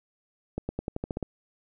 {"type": "accelerating click train", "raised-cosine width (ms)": 2, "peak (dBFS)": -17, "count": 9, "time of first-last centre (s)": [0.58, 1.227], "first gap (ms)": 110, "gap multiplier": 0.91, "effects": []}